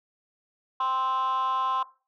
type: tone with frequency modulation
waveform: sine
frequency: 1046.5 Hz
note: C6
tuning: in tune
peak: -21 dBFS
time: 0.8-1.83 s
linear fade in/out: 5 ms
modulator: 263 Hz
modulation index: 0.69
effects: noise-tail reverb RT60 0.3 s tail -17 dB re dry + tanh soft clip ceiling -23 dBFS